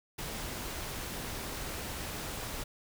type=noise; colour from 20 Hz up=pink; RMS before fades=-39 dBFS; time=0.18-2.64 s; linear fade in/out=10 ms; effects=none